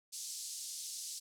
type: band-pass noise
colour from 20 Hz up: pink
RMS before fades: -44 dBFS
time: 0.12-1.2 s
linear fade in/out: 20 ms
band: 4800 to 10000 Hz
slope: 24 dB/octave
effects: none